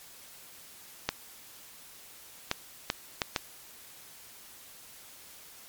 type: clicks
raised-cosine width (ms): 0.2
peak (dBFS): -9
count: 5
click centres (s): 1.09 / 2.514 / 2.901 / 3.218 / 3.362
effects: white hiss -51 dBFS RMS until 5.68 s + MP3 96 kbps